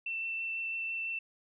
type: tone with vibrato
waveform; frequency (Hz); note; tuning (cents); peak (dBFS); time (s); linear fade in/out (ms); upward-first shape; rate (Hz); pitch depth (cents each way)
sine; 2681; E7; +29; -33; 0.06-1.19; 5; sine; 6; 8
effects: none